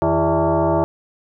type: tone with frequency modulation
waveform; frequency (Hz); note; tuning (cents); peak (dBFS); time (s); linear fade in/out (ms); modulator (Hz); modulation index
sine; 160.7; E3; -44; -14; 0.02-0.84; 0; 247; 3.2
effects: none